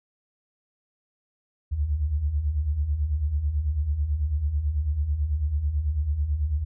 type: beating tone pair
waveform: sine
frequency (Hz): 67.3 / 76.4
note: C2 / D#2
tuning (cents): +49 / -31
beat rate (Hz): 9.1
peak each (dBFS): -30 / -23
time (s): 1.71-6.65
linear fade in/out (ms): 20
effects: none